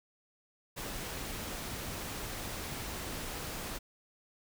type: noise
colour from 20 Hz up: pink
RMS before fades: -40 dBFS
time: 0.76-3.79 s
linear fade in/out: 20 ms
effects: none

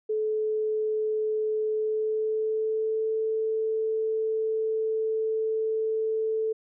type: tone with pitch glide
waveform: sine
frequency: 431.9 to 440.2 Hz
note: A4 to A4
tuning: -32 to +1 cents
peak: -24 dBFS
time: 0.09-6.53 s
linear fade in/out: 10 ms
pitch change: +33 cents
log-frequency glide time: 1.72-3.1 s
effects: none

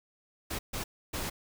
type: noise bursts at uneven times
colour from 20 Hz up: pink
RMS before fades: -35 dBFS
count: 3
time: 0.5-0.59 / 0.73-0.84 / 1.13-1.3 s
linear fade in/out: 10 ms
effects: none

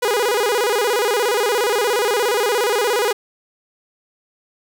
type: tone with vibrato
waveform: sawtooth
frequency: 449.1 Hz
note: A4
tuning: 35 cents sharp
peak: -12 dBFS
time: 0.02-3.13 s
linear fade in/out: 10 ms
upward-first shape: square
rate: 17 Hz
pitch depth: 150 cents each way
effects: none

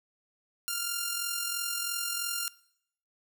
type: tone with amplitude modulation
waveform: 5% pulse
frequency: 1396.9 Hz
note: F6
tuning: in tune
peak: -17 dBFS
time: 0.68-2.48 s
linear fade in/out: 0 ms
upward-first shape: sine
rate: 43 Hz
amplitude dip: 45%
effects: noise-tail reverb RT60 0.7 s tail -21 dB re dry

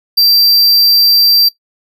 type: tone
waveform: square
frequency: 4700 Hz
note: D8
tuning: 1 cent sharp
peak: -6 dBFS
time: 0.17-1.49 s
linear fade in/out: 10 ms
effects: noise-tail reverb RT60 0.1 s tail -17 dB re dry

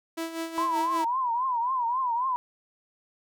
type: tone with tremolo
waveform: sawtooth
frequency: 328.4 Hz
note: E4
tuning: 6 cents flat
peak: -25 dBFS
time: 0.17-1.05 s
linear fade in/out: 10 ms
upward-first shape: sine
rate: 5.2 Hz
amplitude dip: 65%
type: tone with vibrato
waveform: sine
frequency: 987.8 Hz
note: B5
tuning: in tune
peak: -24 dBFS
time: 0.58-2.36 s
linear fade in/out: 0 ms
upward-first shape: triangle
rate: 3.7 Hz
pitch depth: 150 cents each way
effects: none

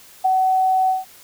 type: tone with ADSR envelope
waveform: sine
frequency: 753 Hz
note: F#5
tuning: 30 cents sharp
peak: -11 dBFS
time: 0.24-1.05 s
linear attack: 16 ms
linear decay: 6 ms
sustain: -3 dB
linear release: 160 ms
effects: white hiss -46 dBFS RMS until 1.23 s

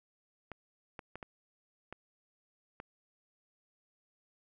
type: clicks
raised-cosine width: 0.5 ms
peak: -28 dBFS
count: 6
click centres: 0.517 / 0.992 / 1.156 / 1.228 / 1.926 / 2.801 s
effects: none

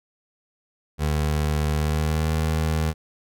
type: tone with pitch glide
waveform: 25% pulse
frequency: 75.5 to 78.93 Hz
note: D2 to D#2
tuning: +48 to +25 cents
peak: -17 dBFS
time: 0.98-2.94 s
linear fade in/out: 50 ms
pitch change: +77 cents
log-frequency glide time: 1.76-2.3 s
effects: none

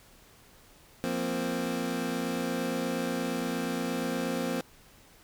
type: chord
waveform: 25% pulse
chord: F suspended fourth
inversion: none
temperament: equal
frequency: 174.61 / 233.1 / 261.6 Hz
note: F3 / Bb3 / C4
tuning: 0 / 0 / 0 cents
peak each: -32 / -30 / -29 dBFS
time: 1.04-4.61 s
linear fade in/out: 0 ms
effects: pink hiss -57 dBFS RMS until 5.23 s

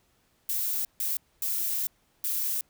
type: noise bursts at uneven times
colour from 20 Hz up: violet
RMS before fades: -29 dBFS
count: 4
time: 0.49-0.85 / 1-1.17 / 1.42-1.87 / 2.24-2.61 s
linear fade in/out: 2 ms
effects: pink hiss -68 dBFS RMS until 2.69 s

